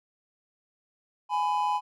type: tone pair together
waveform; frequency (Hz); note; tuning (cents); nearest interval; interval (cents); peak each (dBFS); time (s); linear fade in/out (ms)
triangle; 834.2 / 1000; G#5 / B5; +7 / +21; minor third; 314; -25 / -25; 1.29-1.81; 50
effects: none